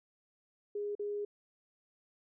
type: tone with dropouts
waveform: sine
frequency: 411.8 Hz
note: G#4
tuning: 15 cents flat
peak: -34 dBFS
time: 0.75-1.25 s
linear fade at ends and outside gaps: 5 ms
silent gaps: 0.952-0.994 s
effects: none